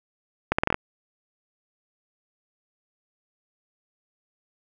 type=accelerating click train; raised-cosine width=0.5 ms; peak=-5 dBFS; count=7; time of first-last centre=0.52-0.744 s; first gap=65 ms; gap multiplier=0.77; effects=none